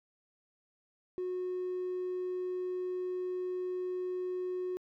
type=tone; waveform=triangle; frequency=365 Hz; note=F#4; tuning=24 cents flat; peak=-30 dBFS; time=1.18-4.77 s; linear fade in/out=0 ms; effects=tanh soft clip ceiling -29 dBFS